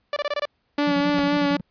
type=tone bursts; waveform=sawtooth; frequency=584 Hz; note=D5; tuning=10 cents flat; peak=-18 dBFS; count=6; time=0.13-0.454 s; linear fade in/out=2 ms; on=34 ms; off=24 ms
type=tone with vibrato; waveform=sawtooth; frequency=287.8 Hz; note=D4; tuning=35 cents flat; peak=-15 dBFS; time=0.78-1.57 s; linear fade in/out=5 ms; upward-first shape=sine; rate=3.9 Hz; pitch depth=23 cents each way
type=tone with tremolo; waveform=triangle; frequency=180 Hz; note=F#3; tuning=47 cents flat; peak=-24 dBFS; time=0.87-1.61 s; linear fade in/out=5 ms; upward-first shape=square; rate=11 Hz; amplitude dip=75%
type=noise with exponential decay; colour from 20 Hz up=pink; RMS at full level=-25 dBFS; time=1.18-1.26 s; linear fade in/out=2 ms; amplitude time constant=17 ms
effects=pink hiss -70 dBFS RMS until 1.7 s + resampled to 11025 Hz